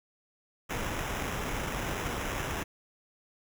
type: noise with sample-and-hold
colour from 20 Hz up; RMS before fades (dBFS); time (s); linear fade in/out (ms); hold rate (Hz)
pink; -34; 0.69-2.64; 20; 4410
effects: none